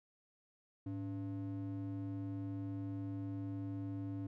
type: ring-modulated tone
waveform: triangle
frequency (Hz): 196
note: G3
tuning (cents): 0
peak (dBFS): -34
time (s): 0.86-4.27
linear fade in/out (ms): 5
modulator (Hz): 89.7
effects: none